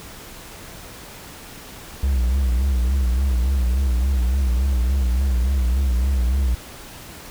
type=tone with vibrato; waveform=triangle; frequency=64 Hz; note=C2; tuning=38 cents flat; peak=-14 dBFS; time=2.03-6.55 s; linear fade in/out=5 ms; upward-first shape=sine; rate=3.5 Hz; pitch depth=120 cents each way; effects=pink hiss -39 dBFS RMS until 7.3 s